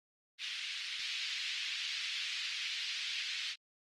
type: band-pass noise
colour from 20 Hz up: pink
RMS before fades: -39 dBFS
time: 0.38-3.56 s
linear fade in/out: 50 ms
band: 2300 to 4600 Hz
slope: 24 dB/octave
effects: Opus 24 kbps